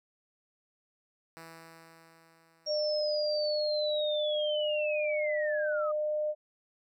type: tone with exponential decay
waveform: 5% pulse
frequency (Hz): 164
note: E3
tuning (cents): -9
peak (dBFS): -34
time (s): 1.37-4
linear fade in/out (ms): 0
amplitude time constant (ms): 570
type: tone with pitch glide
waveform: sine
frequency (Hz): 602 to 605.5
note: D5 to D#5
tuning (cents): +43 to -47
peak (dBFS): -28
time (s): 2.66-6.35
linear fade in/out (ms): 50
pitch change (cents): +10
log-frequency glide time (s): 3.98-6.09
type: linear sweep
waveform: sine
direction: down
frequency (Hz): 5588 to 1210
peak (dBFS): -34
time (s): 2.66-5.92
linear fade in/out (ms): 10
effects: none